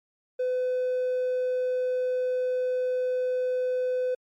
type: tone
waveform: triangle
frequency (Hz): 505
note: B4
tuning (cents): +39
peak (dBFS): -21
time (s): 0.39-4.15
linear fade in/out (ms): 10
effects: tanh soft clip ceiling -19 dBFS + MP3 64 kbps